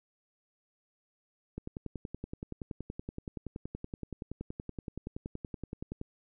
click train, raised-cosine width 3 ms, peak -25 dBFS, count 48, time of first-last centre 1.58-6.014 s, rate 10.6 Hz, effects none

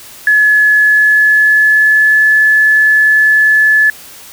sine tone with pitch glide, 1706 to 1724.8 Hz, G#6 to A6, +46 to -35 cents, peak -5 dBFS, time 0.27-3.9 s, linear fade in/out 2 ms, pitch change +19 cents, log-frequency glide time 0.75-2.21 s, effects white hiss -34 dBFS RMS until 4.32 s

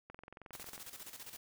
click train, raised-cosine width 0.5 ms, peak -35 dBFS, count 16, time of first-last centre 0.1-0.779 s, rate 22.1 Hz
white noise with tremolo, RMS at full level -48 dBFS, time 0.53-1.37 s, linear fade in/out 2 ms, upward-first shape square, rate 15 Hz, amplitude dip 65%
effects none

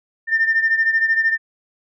sine beating tone pair, 1800 / 1813 Hz, A6 / A#6, +39 / -49 cents, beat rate 13 Hz, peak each -15 / -20 dBFS, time 0.27-1.38 s, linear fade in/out 50 ms, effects tanh soft clip ceiling -8 dBFS

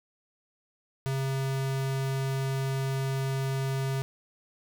square tone, 134.6 Hz, C3, 49 cents sharp, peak -28 dBFS, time 1.06-4.02 s, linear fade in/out 0 ms, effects none

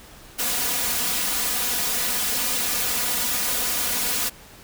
white noise with comb filter, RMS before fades -24 dBFS, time 0.38-4.3 s, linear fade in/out 20 ms, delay 4.1 ms, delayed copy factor +0.9, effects pink hiss -46 dBFS RMS until 4.63 s

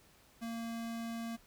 square tone, 229.9 Hz, A#3, 24 cents flat, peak -39 dBFS, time 0.41-1.37 s, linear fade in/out 20 ms, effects pink hiss -64 dBFS RMS until 1.46 s

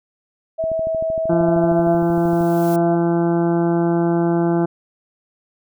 sine tone with pitch glide, 648 to 680.2 Hz, E5 to F5, -30 to -46 cents, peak -18 dBFS, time 0.58-2.96 s, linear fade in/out 20 ms, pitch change +84 cents, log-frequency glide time 1.24-2.06 s
click train, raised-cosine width 3 ms, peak -20 dBFS, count 24, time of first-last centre 0.64-2.409 s, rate 13 Hz
harmonic tone, 170 Hz, F3, 46 cents flat, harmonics 1 / 2 / 3 / 4 / 5 / 6 / 7 / 8 / 9, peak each -19 / -17 / -31 / -25 / -29 / -37 / -38 / -38 / -38 dBFS, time 1.29-4.66 s, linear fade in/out 10 ms
blue noise with exponential growth, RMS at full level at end -34 dBFS, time 1.42-2.76 s, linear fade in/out 1 ms, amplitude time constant 290 ms
effects none

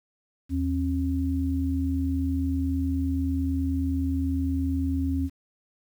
sine tone pair together, 80.21 / 269.8 Hz, E2 / C#4, -47 / -47 cents, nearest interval octave + major sixth, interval 2100 cents, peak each -26 dBFS, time 0.49-5.3 s, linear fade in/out 50 ms, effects 9-bit

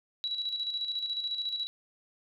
sine tone with tremolo, 3911 Hz, B7, 18 cents flat, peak -29 dBFS, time 0.24-1.67 s, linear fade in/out 0 ms, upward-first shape square, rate 14 Hz, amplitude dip 50%, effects none

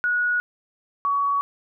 sine tone pair in turn, 1458 / 1127.1 Hz, F#6 / C#6, -26 / +28 cents, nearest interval major third, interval 446 cents, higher first, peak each -19 dBFS, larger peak neither, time 0.04-0.4 / 1.05-1.41 s, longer neither, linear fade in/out 0 ms, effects none

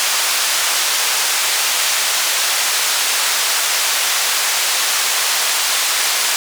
white band-pass noise, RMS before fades -17 dBFS, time 0-6.36 s, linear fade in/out 0 ms, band 750 to 7900 Hz, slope 12 dB/octave, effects none

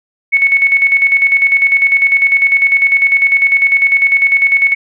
sine tone with tremolo, 2210 Hz, C#7, 6 cents flat, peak -5 dBFS, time 0.32-4.75 s, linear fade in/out 20 ms, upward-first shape square, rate 10 Hz, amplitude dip 55%, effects none

